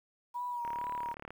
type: tone with vibrato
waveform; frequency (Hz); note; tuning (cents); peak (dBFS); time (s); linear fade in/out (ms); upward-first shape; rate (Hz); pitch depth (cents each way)
sine; 963; B5; -44; -34; 0.34-1.14; 20; sine; 2.2; 35
type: click train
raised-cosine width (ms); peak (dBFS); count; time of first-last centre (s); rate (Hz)
0.5; -29; 25; 0.65-1.306; 36.6
effects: 10-bit